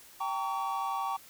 triangle tone cluster, 783 / 915 / 1131 Hz, G5 / A#5 / C#6, -2 / -32 / +34 cents, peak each -33 / -34 / -32 dBFS, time 0.2-1.17 s, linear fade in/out 10 ms, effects white hiss -54 dBFS RMS until 1.29 s

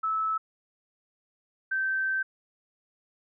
sine tone pair in turn, 1305 / 1551.9 Hz, E6 / G6, -18 / -18 cents, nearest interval minor third, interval 300 cents, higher second, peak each -25 dBFS, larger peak neither, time 0.03-0.38 / 1.71-2.23 s, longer second, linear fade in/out 10 ms, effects none

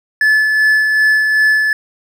triangle tone with tremolo, 1730 Hz, A6, 30 cents flat, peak -6 dBFS, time 0.21-1.73 s, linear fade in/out 2 ms, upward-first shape sine, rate 2.6 Hz, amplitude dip 35%, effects none

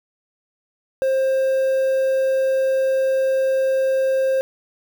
triangle tone with quantisation, 530 Hz, C5, 22 cents sharp, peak -14 dBFS, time 1.02-4.41 s, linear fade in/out 0 ms, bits 7, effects none

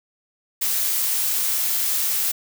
blue noise, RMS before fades -22 dBFS, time 0.61-2.32 s, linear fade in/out 10 ms, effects none

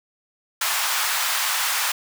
pink high-pass noise, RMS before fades -23 dBFS, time 0.61-1.92 s, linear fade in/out 5 ms, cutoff 910 Hz, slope 24 dB/octave, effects none

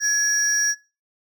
triangle tone pair together, 1690 / 5684 Hz, G#6 / F8, +30 / +30 cents, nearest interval octave + major sixth, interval 2100 cents, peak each -19 dBFS, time 0-0.75 s, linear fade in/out 50 ms, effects noise-tail reverb RT60 0.3 s tail -19 dB re dry + tanh soft clip ceiling -12 dBFS

